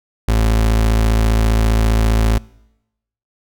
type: tone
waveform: 35% pulse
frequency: 55 Hz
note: A1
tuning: in tune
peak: -10 dBFS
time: 0.28-2.38 s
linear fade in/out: 5 ms
effects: noise-tail reverb RT60 0.9 s tail -24 dB re dry